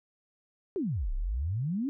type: exponential two-way sweep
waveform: sine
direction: down then up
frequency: 419.6 to 30.45 to 293.5 Hz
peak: -28 dBFS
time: 0.76-1.89 s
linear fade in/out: 0 ms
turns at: 1.13 s
effects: none